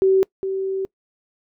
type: tone pair in turn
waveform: sine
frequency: 382.5 / 384.4 Hz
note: G4 / G4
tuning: -42 / -34 cents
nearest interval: unison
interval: 8 cents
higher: second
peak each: -12 / -21 dBFS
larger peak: first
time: 0.02-0.23 / 0.43-0.85 s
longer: second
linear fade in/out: 0 ms
effects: noise-tail reverb RT60 0.1 s tail -24 dB re dry